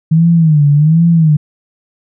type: tone with vibrato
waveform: sine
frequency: 156.2 Hz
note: D#3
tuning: 7 cents sharp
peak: -5 dBFS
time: 0.11-1.37 s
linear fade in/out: 10 ms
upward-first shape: sine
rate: 1.3 Hz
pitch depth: 140 cents each way
effects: none